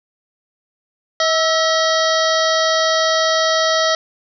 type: harmonic tone with a mistuned harmonic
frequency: 640 Hz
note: D#5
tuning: 49 cents sharp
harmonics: 1 / 2 / 3 / 5 / 6 / 7 / 8 / 9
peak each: -17 / -20 / -22 / -24 / -25 / -25 / -26 / -27 dBFS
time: 1.2-3.95 s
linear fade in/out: 2 ms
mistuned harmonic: 2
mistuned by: +46 cents
effects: none